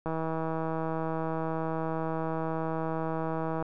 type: click train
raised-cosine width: 1 ms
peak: -19 dBFS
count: 575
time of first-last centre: 0.06-3.625 s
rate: 161 Hz
effects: none